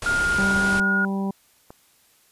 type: low-pass noise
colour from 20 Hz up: pink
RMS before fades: -30 dBFS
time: 0.02-0.8 s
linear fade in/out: 2 ms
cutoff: 11000 Hz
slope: 96 dB/octave
type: tone with pitch glide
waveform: sine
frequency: 1415 to 1435.6 Hz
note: F6 to F6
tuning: +22 to +47 cents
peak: -19 dBFS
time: 0.06-1.05 s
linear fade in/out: 2 ms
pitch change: +25 cents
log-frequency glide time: 0.34-0.88 s
type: harmonic tone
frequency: 195.4 Hz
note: G3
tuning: 5 cents flat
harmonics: 1 / 2 / 3 / 4 / 5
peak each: -23 / -33 / -39 / -36 / -37 dBFS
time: 0.38-1.31 s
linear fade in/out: 5 ms
type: click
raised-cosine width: 1 ms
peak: -26 dBFS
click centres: 1.705 s
effects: white hiss -59 dBFS RMS until 2.31 s + resampled to 32000 Hz